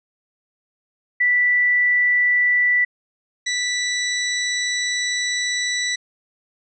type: tone pair in turn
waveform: sine / 20% pulse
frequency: 1969 / 1969 Hz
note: B6 / B6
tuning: -6 / -6 cents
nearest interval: unison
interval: 0 cents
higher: neither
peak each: -14 / -15 dBFS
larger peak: first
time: 1.2-2.85 / 3.46-5.96 s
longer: second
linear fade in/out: 10 ms
effects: resampled to 22050 Hz